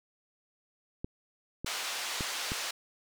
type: clicks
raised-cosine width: 3 ms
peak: -22 dBFS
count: 4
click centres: 1.045 / 1.646 / 2.208 / 2.519 s
type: band-pass noise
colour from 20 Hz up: white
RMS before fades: -36 dBFS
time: 1.66-2.71 s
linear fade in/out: 5 ms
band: 610 to 5600 Hz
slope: 12 dB/octave
effects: none